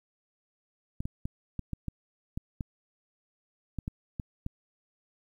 clicks, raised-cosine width 5 ms, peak -21 dBFS, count 12, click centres 1.005 / 1.055 / 1.255 / 1.593 / 1.733 / 1.883 / 2.375 / 2.608 / 3.787 / 3.879 / 4.198 / 4.464 s, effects 10-bit

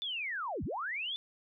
sine linear two-way sweep, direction down then up, 3551 to 49 to 3551 Hz, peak -34 dBFS, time 0.02-1.16 s, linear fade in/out 0 ms, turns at 0.64 s, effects none

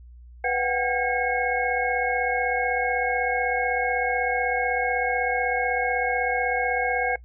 sine tone cluster, 494.8 / 731 / 767 / 1616 / 2182 Hz, B4 / F#5 / G5 / G#6 / C#7, +3 / -21 / -38 / -48 / -28 cents, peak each -28 dBFS, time 0.44-7.16 s, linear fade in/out 5 ms, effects noise-tail reverb RT60 0.1 s tail -21 dB re dry + added 60 Hz sine -43 dBFS peak until 7.24 s

